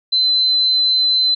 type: tone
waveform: sine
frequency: 4052 Hz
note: B7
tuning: 44 cents sharp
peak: -12 dBFS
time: 0.12-1.35 s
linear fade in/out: 10 ms
effects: none